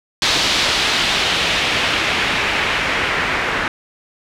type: noise with low-pass filter sweep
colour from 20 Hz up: white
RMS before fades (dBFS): -18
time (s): 0.22-3.68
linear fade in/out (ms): 2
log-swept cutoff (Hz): 4200 to 1900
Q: 1.5
effects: none